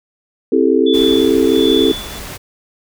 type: chord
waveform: sine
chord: A minor seventh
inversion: first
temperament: just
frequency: 264 / 330 / 396 / 440 Hz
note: C4 / E4 / G4 / A4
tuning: +16 / +2 / +18 / 0 cents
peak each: -15 dBFS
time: 0.52-1.92 s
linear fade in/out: 5 ms
type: tone with tremolo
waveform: sine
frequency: 3458 Hz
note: A7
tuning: 31 cents flat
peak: -17 dBFS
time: 0.86-2.19 s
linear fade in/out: 10 ms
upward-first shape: sine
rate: 1.4 Hz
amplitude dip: 90%
type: noise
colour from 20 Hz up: pink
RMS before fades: -29 dBFS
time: 0.93-2.38 s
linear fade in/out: 20 ms
effects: none